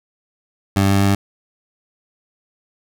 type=tone with pitch steps; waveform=20% pulse; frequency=98 / 98.62 / 99.25 Hz; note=G2 / G2 / G2; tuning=0 / +11 / +22 cents; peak=-8 dBFS; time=0.76-1.15 s; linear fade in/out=5 ms; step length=130 ms; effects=none